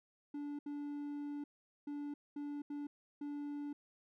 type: tone bursts at uneven times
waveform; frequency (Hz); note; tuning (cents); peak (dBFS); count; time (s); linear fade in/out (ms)
triangle; 290; D4; -22; -38; 6; 0.34-0.59 / 0.66-1.44 / 1.87-2.14 / 2.36-2.62 / 2.7-2.87 / 3.21-3.73; 5
effects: none

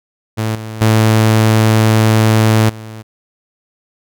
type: tone with level steps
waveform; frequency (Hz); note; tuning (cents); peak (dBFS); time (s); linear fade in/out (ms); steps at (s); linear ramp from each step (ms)
sawtooth; 110; A2; 0; -11 / -20 / -4 / -24; 0.37-3.03; 20; 0.55 / 0.81 / 2.69; 5
effects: none

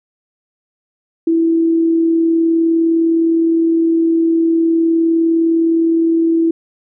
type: tone with amplitude modulation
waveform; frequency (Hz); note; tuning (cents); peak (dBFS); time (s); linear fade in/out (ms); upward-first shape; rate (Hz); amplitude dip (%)
sine; 329.6; E4; 0; -9; 1.27-6.51; 5; sine; 39.6; 25
effects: none

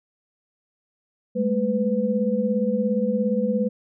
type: tone cluster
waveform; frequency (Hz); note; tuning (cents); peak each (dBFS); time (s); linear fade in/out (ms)
sine; 202.3 / 219.5 / 499.9; G#3 / A3 / B4; -45 / -4 / +21; -24; 1.35-3.69; 20
effects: none

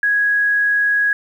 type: tone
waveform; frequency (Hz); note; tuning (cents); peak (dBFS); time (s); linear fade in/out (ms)
sine; 1661.2; G#6; 0; -13; 0.03-1.13; 2
effects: 8-bit

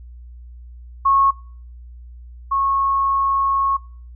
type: tone pair in turn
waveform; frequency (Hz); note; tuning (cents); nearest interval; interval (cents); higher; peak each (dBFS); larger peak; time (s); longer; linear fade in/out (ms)
sine; 1096 / 1096; C#6 / C#6; -20 / -20; unison; 0; neither; -12 / -16; first; 1.05-1.31 / 2.51-3.77; second; 10
effects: noise-tail reverb RT60 0.5 s tail -23 dB re dry + added 60 Hz sine -36 dBFS peak until 4.15 s

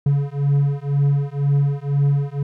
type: beating tone pair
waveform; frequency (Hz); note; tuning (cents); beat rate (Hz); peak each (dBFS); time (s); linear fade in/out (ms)
triangle; 140.6 / 142.6; C#3 / C#3; +25 / +49; 2; -17; 0.06-2.43; 5
effects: none

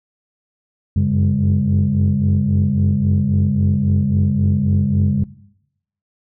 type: tone cluster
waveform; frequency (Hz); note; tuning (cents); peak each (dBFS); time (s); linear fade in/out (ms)
sine; 91.7 / 95.4 / 140 / 202.6; F#2 / G2 / C#3 / G#3; -15 / -47 / +18 / -43; -18; 0.96-5.24; 5
effects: noise-tail reverb RT60 0.8 s tail -18 dB re dry + tanh soft clip ceiling -7 dBFS

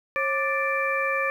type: harmonic tone with a mistuned harmonic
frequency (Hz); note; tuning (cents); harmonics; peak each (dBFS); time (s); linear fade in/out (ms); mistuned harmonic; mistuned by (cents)
587.3; D5; 0; 1 / 2 / 3 / 4; -28 / -28 / -28 / -28; 0.16-1.3; 0; 1; -140
effects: 9-bit

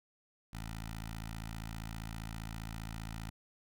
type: tone with notch filter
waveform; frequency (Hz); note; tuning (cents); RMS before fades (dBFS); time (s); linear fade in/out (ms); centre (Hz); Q
10% pulse; 55.1; A1; +3; -43; 0.53-3.3; 5; 390; 0.53
effects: none

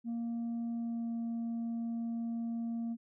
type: tone with pitch glide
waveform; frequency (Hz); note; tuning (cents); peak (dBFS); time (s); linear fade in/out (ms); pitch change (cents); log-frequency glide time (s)
sine; 233.1 to 231.4; A#3 to A#3; 0 to -13; -31; 0.04-2.97; 50; -13; 0.73-1.13
effects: tanh soft clip ceiling -33 dBFS

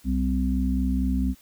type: harmonic tone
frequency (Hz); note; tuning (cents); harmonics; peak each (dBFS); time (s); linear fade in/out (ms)
64.3; C2; -30; 1 / 3 / 4; -24 / -27 / -26; 0.04-1.35; 50
effects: white hiss -56 dBFS RMS until 1.41 s

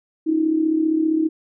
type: tone with amplitude modulation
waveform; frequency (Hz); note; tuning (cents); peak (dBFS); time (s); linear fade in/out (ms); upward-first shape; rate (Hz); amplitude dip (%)
sine; 317.4; D#4; +35; -13; 0.26-1.29; 20; sine; 35.2; 65
effects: none

